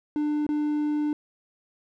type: tone with dropouts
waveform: triangle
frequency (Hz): 298.3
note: D4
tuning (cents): +27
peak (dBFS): -21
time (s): 0.16-1.13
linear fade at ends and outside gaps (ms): 1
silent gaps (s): 0.466-0.49
effects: none